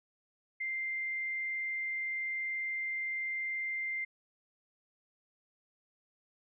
sine tone, 2093 Hz, C7, in tune, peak -33 dBFS, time 0.6-4.05 s, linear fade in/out 10 ms, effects none

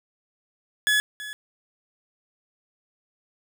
30% pulse tone with echo, 1700 Hz, G#6, 40 cents sharp, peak -16 dBFS, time 0.87-1 s, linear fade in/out 0 ms, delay 330 ms, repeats 1, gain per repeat -15 dB, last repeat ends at 1.33 s, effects none

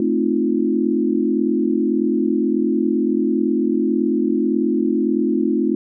sine chord, F dominant seventh, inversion first, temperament equal, 220 / 261.6 / 311.1 / 349.2 Hz, A3 / C4 / Eb4 / F4, 0 / 0 / 0 / 0 cents, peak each -21 dBFS, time 0-5.75 s, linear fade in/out 2 ms, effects none

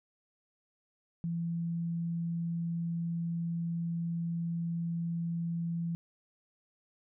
sine tone, 168.5 Hz, E3, 38 cents sharp, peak -31 dBFS, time 1.24-5.95 s, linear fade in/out 0 ms, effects none

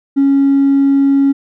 sine tone with hard clipping, 276.4 Hz, C#4, 5 cents flat, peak -8 dBFS, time 0.16-1.33 s, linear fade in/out 20 ms, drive 1 dB, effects none

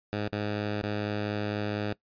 10% pulse tone with dropouts, 104.3 Hz, G#2, 8 cents sharp, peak -21 dBFS, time 0.13-1.93 s, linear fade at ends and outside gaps 0 ms, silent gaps 0.281-0.326 / 0.812-0.833 s, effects noise-tail reverb RT60 0.1 s tail -20 dB re dry + resampled to 11025 Hz

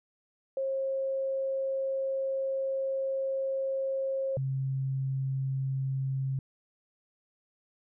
sine tone pair in turn, 537 / 133.98 Hz, C5 / C3, +45 / +41 cents, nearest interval 2 octaves, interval 2404 cents, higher first, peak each -28 dBFS, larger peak neither, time 0.57-4.37 / 4.37-6.39 s, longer first, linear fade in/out 2 ms, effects none

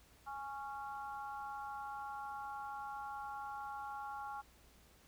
harmonic tone, 276.4 Hz, C#4, 5 cents flat, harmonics 3 / 4 / 5, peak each -44 / -49 / -49 dBFS, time 0.26-4.42 s, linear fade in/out 20 ms, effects added 59 Hz sine -68 dBFS peak until 5.07 s + pink hiss -66 dBFS RMS until 5.07 s

